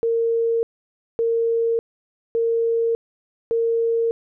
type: tone bursts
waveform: sine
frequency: 460 Hz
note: A#4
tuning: 23 cents flat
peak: -17 dBFS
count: 4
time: 0.03-4.11 s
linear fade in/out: 0 ms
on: 600 ms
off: 560 ms
effects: none